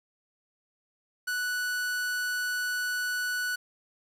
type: tone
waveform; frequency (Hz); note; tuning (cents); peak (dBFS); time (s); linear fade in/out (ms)
45% pulse; 1480; F#6; 0; -28; 1.27-3.56; 10
effects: resampled to 32000 Hz + 9-bit